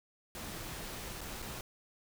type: noise with dropouts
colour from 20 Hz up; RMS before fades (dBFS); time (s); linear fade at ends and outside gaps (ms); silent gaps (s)
pink; -43; 0.35-1.61; 1; 1.208-1.213 / 1.42-1.424
effects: none